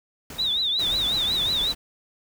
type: noise with exponential decay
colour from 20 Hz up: pink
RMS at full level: -38 dBFS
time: 0.3-1.68 s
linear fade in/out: 2 ms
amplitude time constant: 300 ms
type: tone with vibrato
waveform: sine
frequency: 3711 Hz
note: A#7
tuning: 9 cents flat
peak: -21 dBFS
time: 0.38-1.73 s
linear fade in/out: 20 ms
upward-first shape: triangle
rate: 5.5 Hz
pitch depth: 150 cents each way
type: noise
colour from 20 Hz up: pink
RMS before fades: -35 dBFS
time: 0.78-1.75 s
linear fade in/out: 20 ms
effects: none